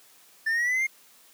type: linear sweep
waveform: triangle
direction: up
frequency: 1760 to 2144 Hz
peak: -21 dBFS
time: 0.46-0.87 s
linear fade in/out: 10 ms
effects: white hiss -56 dBFS RMS until 1.33 s + high-pass 200 Hz 12 dB/octave